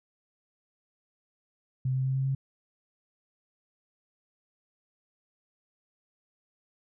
sine tone with pitch steps, 130 / 131.21 / 132.43 / 133.65 / 134.9 Hz, C3 / C3 / C3 / C3 / C#3, -11 / +5 / +21 / +37 / -47 cents, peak -25 dBFS, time 1.85-2.35 s, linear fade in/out 5 ms, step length 100 ms, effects none

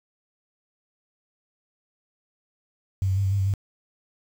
sine tone with pitch steps, 96.2 / 94.8 / 99 / 95.8 / 99.9 / 96.1 / 99.5 Hz, G2 / F#2 / G2 / G2 / G2 / G2 / G2, -32 / +43 / +18 / -39 / +33 / -34 / +26 cents, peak -20 dBFS, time 3.02-3.538 s, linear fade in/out 0 ms, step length 74 ms, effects 8-bit

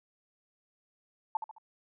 sine tone with echo, 880 Hz, A5, in tune, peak -26 dBFS, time 1.35-1.37 s, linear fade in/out 2 ms, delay 71 ms, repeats 3, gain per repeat -8 dB, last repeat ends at 1.583 s, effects none

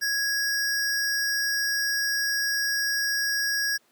square tone pair together, 1661.2 / 5588 Hz, G#6 / F8, 0 / 0 cents, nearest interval octave + major sixth, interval 2100 cents, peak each -26 / -29 dBFS, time 0.01-3.78 s, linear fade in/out 20 ms, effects pink hiss -64 dBFS RMS until 3.91 s + high-pass 200 Hz 12 dB/octave

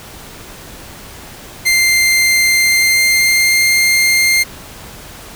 sawtooth tone with pitch glide, 2093 to 2109 Hz, C7 to C7, 0 to +13 cents, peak -6 dBFS, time 1.65-4.44 s, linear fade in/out 20 ms, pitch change +13 cents, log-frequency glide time 2.54-3.65 s, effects pink hiss -34 dBFS RMS until 5.35 s

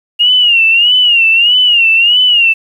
sine tone with vibrato, 2827 Hz, F7, 20 cents sharp, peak -5 dBFS, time 0.19-2.54 s, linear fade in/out 20 ms, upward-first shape sine, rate 1.6 Hz, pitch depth 110 cents each way, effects 7-bit

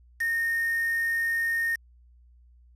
sine tone with quantisation, 1840 Hz, A#6, 23 cents flat, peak -24 dBFS, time 0.2-1.76 s, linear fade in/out 10 ms, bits 6, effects added 60 Hz sine -53 dBFS peak until 2.75 s + resampled to 32000 Hz

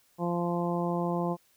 harmonic tone, 173.3 Hz, F3, 13 cents flat, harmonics 1 / 2 / 3 / 4 / 5 / 6, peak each -30 / -33 / -35 / -36 / -37 / -38 dBFS, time 0.18-1.37 s, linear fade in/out 50 ms, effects white hiss -66 dBFS RMS until 1.56 s

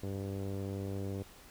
sawtooth tone with low-pass filter, 98 Hz, G2, in tune, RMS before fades -38 dBFS, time 0.03-1.23 s, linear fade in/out 5 ms, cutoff 470 Hz, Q 2, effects pink hiss -56 dBFS RMS until 1.5 s

